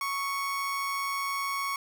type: tone with amplitude modulation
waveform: 30% pulse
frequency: 1108.7 Hz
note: C#6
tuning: in tune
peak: -25 dBFS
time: 0.01-1.76 s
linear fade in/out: 2 ms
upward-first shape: sine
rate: 186 Hz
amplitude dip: 35%
effects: none